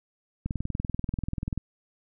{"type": "click train", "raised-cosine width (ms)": 5, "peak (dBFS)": -17, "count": 24, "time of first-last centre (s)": [0.46, 1.577], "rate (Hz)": 20.6, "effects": []}